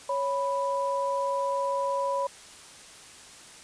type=tone pair together; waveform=sine; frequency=554.4 / 987.8 Hz; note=C#5 / B5; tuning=0 / 0 cents; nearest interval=minor seventh; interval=1000 cents; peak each=-28 dBFS; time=0.09-2.27 s; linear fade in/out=5 ms; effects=white hiss -48 dBFS RMS until 3.63 s + resampled to 22050 Hz